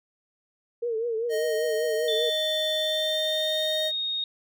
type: tone with vibrato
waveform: sine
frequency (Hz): 458.9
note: A#4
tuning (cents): -27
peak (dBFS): -25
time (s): 0.82-2.3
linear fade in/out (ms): 10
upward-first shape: triangle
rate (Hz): 5.1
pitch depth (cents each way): 100
type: tone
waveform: square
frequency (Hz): 622.3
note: D#5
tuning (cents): 0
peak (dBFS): -28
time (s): 1.29-3.92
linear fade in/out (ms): 50
type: tone with pitch glide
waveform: sine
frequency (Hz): 3532 to 3720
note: A7 to A#7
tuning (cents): +6 to -4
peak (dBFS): -26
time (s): 2.08-4.24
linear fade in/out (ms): 2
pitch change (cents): +90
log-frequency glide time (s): 2.76-3.94
effects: none